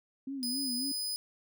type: tone with vibrato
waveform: sine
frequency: 259.1 Hz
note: C4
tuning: 17 cents flat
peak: -35 dBFS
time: 0.27-0.92 s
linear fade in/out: 5 ms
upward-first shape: sine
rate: 3.7 Hz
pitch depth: 120 cents each way
type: tone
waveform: sawtooth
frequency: 5000 Hz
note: D#8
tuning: 8 cents sharp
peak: -30 dBFS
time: 0.43-1.16 s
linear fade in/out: 0 ms
effects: none